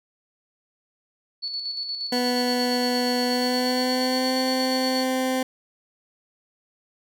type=tone with tremolo; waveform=sine; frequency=4435 Hz; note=C#8; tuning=in tune; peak=-26 dBFS; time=1.42-5.05 s; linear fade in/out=20 ms; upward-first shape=square; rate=8.5 Hz; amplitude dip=40%
type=tone with pitch glide; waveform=20% pulse; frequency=246.9 to 258.9 Hz; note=B3 to C4; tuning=0 to -18 cents; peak=-17 dBFS; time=2.12-5.43 s; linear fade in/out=5 ms; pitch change=+82 cents; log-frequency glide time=3.26-4.37 s
effects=none